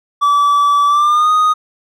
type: tone with pitch glide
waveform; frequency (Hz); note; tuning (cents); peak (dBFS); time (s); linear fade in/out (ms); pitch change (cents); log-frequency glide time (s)
triangle; 1153 to 1242.9; D6 to D#6; -32 to -2; -7; 0.21-1.54; 20; +130; 0.87-1.31
effects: none